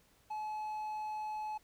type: tone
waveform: triangle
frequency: 856 Hz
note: A5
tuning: 48 cents flat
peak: -35 dBFS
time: 0.3-1.58 s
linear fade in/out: 10 ms
effects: pink hiss -68 dBFS RMS until 1.63 s